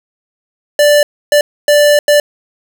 square tone bursts at uneven times, 587.3 Hz, D5, in tune, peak -6 dBFS, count 4, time 0.79-1.03 / 1.32-1.41 / 1.68-1.99 / 2.08-2.2 s, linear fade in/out 2 ms, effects none

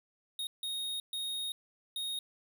square tone bursts at uneven times, 3729 Hz, A#7, in tune, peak -35 dBFS, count 4, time 0.39-0.47 / 0.63-1 / 1.13-1.52 / 1.96-2.19 s, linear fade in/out 2 ms, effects none

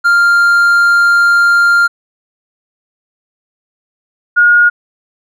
triangle / sine tone pair in turn, 1396.9 / 1432.9 Hz, F6 / F6, 0 / +44 cents, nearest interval unison, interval 44 cents, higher second, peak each -4 dBFS, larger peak neither, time 0.04-1.88 / 4.36-4.7 s, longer first, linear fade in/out 20 ms, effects none

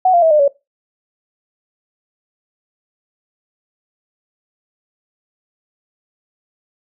sine tone with pitch steps, 743 / 693.2 / 646.8 / 603.5 / 563.1 Hz, F#5 / F5 / E5 / D5 / C#5, +7 / -13 / -33 / +47 / +27 cents, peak -8 dBFS, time 0.05-0.48 s, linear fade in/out 5 ms, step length 86 ms, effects noise-tail reverb RT60 0.2 s tail -18 dB re dry

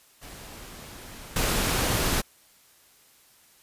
pink noise with level steps, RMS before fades -43 / -25 dBFS, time 0.21-2.22 s, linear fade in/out 20 ms, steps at 1.36 s, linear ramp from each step 2 ms, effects white hiss -58 dBFS RMS until 3.62 s + resampled to 32000 Hz

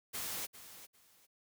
white noise with echo, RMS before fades -40 dBFS, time 0.13-0.47 s, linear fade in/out 20 ms, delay 400 ms, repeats 2, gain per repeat -13 dB, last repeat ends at 1.27 s, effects none

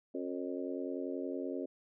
harmonic tone with a mistuned harmonic, 90.5 Hz, F#2, 38 cents flat, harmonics 3 / 4 / 5 / 6 / 7, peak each -39 / -41 / -43 / -45 / -46 dBFS, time 0.14-1.66 s, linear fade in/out 10 ms, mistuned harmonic 7, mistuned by -51 cents, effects none

